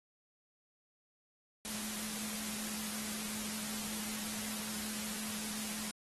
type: tone in noise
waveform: sine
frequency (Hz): 214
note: A3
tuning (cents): -48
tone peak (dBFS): -45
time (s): 1.65-5.91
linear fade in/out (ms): 0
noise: white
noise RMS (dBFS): -41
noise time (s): 1.65-5.91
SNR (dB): -7
effects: AAC 32 kbps